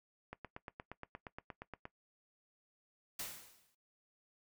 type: click train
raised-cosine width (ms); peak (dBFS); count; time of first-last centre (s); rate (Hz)
0.5; -30; 14; 0.33-1.854; 8.53
type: noise with exponential decay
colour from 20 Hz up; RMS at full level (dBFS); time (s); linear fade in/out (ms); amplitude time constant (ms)
white; -40; 3.19-3.75; 5; 120
effects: noise-tail reverb RT60 0.1 s tail -18 dB re dry